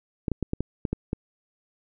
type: clicks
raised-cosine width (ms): 3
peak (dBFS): -13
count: 8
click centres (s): 0.282 / 0.317 / 0.427 / 0.534 / 0.606 / 0.852 / 0.93 / 1.131
effects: none